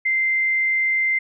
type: tone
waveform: sine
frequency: 2084 Hz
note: C7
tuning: 7 cents flat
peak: -17 dBFS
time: 0.05-1.19 s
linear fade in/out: 10 ms
effects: none